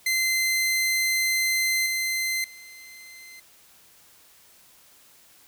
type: tone with level steps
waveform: sawtooth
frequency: 2070 Hz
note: C7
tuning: 19 cents flat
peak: -18 / -21 / -40 dBFS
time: 0.06-3.4 s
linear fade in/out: 5 ms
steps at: 1.86 / 2.44 s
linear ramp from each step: 2 ms
effects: white hiss -55 dBFS RMS until 5.47 s